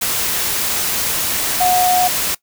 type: tone in noise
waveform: sine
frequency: 727 Hz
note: F#5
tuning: 31 cents flat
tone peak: -12 dBFS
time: 1.6-2.08 s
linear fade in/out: 10 ms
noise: white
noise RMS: -19 dBFS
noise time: 0.01-2.35 s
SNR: +4 dB
effects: noise-tail reverb RT60 0.1 s tail -20 dB re dry